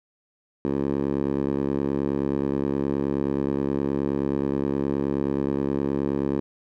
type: tone with band-pass filter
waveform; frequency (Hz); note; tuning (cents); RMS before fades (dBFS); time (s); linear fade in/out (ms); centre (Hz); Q
10% pulse; 69.5; C#2; +5; -25; 0.65-6.4; 0; 340; 1.2
effects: none